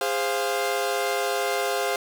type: chord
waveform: sawtooth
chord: F minor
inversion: first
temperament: equal with one note detuned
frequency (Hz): 408.9 / 523.3 / 698.5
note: Ab4 / C5 / F5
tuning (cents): -27 / 0 / 0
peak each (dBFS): -24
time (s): 0.01-1.96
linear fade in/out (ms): 2
effects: none